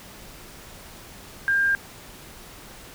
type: tone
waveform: sine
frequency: 1600 Hz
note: G6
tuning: 35 cents sharp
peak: -18 dBFS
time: 1.48-1.75 s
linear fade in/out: 0 ms
effects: pink hiss -44 dBFS RMS until 2.94 s